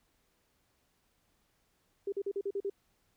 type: tone bursts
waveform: sine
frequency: 397.7 Hz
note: G4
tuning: 25 cents sharp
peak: -31 dBFS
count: 7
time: 2.07-2.699 s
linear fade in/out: 5 ms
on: 53 ms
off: 43 ms
effects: pink hiss -74 dBFS RMS until 3.16 s